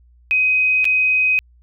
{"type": "tone with dropouts", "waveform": "sine", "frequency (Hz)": 2517, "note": "D#7", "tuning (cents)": 19, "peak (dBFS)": -13, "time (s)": [0.31, 1.39], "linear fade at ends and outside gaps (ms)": 0, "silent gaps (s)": [0.844, 0.853], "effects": ["added 60 Hz sine -48 dBFS peak until 1.62 s"]}